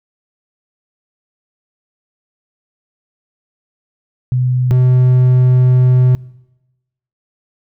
sine / triangle tone pair in turn, 126.2 / 126.68 Hz, B2 / B2, +38 / +44 cents, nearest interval unison, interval 6 cents, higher second, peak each -11 / -5 dBFS, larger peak second, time 4.32-4.71 / 4.71-6.15 s, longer second, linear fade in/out 0 ms, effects noise-tail reverb RT60 1.0 s tail -23 dB re dry

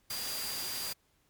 sine tone in noise, 4773 Hz, D8, 27 cents sharp, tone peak -39 dBFS, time 0.1-0.93 s, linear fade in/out 5 ms, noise white, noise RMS -38 dBFS, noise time 0.1-0.93 s, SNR -4 dB, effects pink hiss -71 dBFS RMS until 1.29 s + MP3 96 kbps

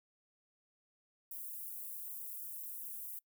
white high-pass noise, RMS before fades -45 dBFS, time 1.31-3.19 s, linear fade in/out 2 ms, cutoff 11000 Hz, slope 24 dB/octave, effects noise-tail reverb RT60 0.1 s tail -24 dB re dry

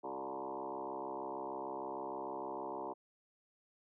sine tone with frequency modulation, 651 Hz, E5, 22 cents flat, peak -39 dBFS, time 0.03-2.94 s, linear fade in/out 20 ms, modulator 66.5 Hz, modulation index 5.3, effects none

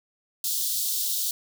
white high-pass noise, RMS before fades -27 dBFS, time 0.44-1.31 s, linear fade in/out 2 ms, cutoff 3400 Hz, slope 48 dB/octave, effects none

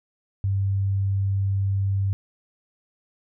sine tone, 98 Hz, G2, in tune, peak -20 dBFS, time 0.44-2.13 s, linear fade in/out 0 ms, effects none

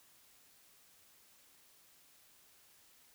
silence, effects white hiss -65 dBFS RMS until 3.14 s

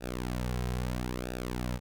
sawtooth tone with flanger, 61.74 Hz, B1, in tune, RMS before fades -34 dBFS, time 0-1.8 s, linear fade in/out 50 ms, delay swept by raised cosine 0.94 to 3.44 ms, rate 0.76 Hz, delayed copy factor -0.8, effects none

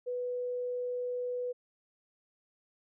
sine tone, 493.9 Hz, B4, in tune, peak -32 dBFS, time 0.06-1.53 s, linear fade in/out 20 ms, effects none

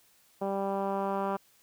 10% pulse tone with low-pass filter sweep, 196.3 Hz, G3, 3 cents sharp, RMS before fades -31 dBFS, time 0.41-1.37 s, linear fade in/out 10 ms, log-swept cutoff 710 to 1200 Hz, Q 1.4, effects white hiss -64 dBFS RMS until 1.62 s

